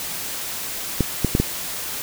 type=clicks; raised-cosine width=3 ms; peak=-4 dBFS; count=4; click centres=1.007 / 1.247 / 1.351 / 1.4 s; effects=white hiss -29 dBFS RMS until 2.02 s